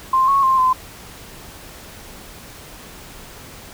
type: tone with pitch steps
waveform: sine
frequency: 1049 / 1102 / 1055 / 1028 Hz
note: C6 / C#6 / C6 / C6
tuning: +4 / -11 / +14 / -31 cents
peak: -12 dBFS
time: 0.13-0.73 s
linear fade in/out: 5 ms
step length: 150 ms
effects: pink hiss -39 dBFS RMS until 3.73 s